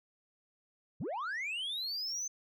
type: linear sweep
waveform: sine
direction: up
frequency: 92.5 to 6272 Hz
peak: -32 dBFS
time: 1-2.28 s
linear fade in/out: 10 ms
effects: tanh soft clip ceiling -34 dBFS